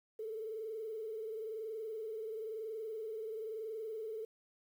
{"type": "tone with frequency modulation", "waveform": "sine", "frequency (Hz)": 440, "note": "A4", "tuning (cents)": 0, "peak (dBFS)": -39, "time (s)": [0.19, 4.25], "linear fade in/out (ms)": 5, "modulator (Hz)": 21, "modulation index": 0.75, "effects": ["11-bit"]}